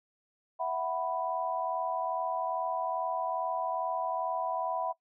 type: chord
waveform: sine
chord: E suspended second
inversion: none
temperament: just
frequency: 659.3 / 741.7 / 988.9 Hz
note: E5 / F#5 / B5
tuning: 0 / +4 / +2 cents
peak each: -34 dBFS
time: 0.59-4.93 s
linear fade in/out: 20 ms
effects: noise-tail reverb RT60 0.1 s tail -21 dB re dry